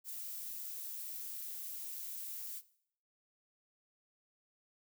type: noise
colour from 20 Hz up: violet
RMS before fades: -44 dBFS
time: 0.04-2.62 s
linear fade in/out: 50 ms
effects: noise-tail reverb RT60 0.6 s tail -17 dB re dry